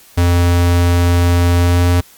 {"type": "tone with pitch glide", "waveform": "square", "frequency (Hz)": [87.2, 88.01], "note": ["F2", "F2"], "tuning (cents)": [-2, 14], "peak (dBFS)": -10, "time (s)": [0.17, 2.01], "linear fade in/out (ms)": 10, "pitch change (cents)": 16, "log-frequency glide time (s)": [1.56, 1.86], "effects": ["white hiss -44 dBFS RMS until 2.17 s", "Opus 48 kbps"]}